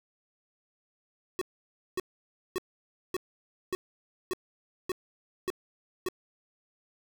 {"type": "tone bursts", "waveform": "square", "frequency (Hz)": 370, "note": "F#4", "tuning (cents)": 0, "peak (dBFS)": -29, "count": 9, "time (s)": [1.39, 6.086], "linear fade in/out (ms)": 0, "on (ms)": 24, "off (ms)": 560, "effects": []}